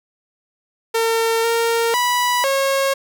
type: tone with pitch steps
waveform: sawtooth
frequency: 454.5 / 461.8 / 982 / 545 Hz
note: A#4 / A#4 / B5 / C#5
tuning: -44 / -16 / -10 / -29 cents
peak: -12 dBFS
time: 0.94-2.94 s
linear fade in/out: 10 ms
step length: 500 ms
effects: none